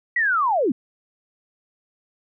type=linear sweep; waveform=sine; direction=down; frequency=1974 to 214 Hz; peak=-17 dBFS; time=0.16-0.72 s; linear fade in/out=5 ms; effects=none